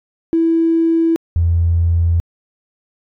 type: tone pair in turn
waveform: triangle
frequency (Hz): 329.2 / 84.47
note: E4 / E2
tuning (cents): -2 / +43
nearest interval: 2 octaves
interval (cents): 2355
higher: first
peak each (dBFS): -7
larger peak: neither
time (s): 0.33-1.16 / 1.36-2.2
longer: second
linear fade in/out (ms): 0
effects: tanh soft clip ceiling -9 dBFS